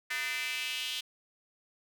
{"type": "tone with high-pass filter sweep", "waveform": "square", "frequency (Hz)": 137.2, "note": "C#3", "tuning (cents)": -17, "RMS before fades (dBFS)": -35, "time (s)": [0.1, 1.01], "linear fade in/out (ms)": 10, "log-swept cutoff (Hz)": [1900, 3200], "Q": 3.7, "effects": []}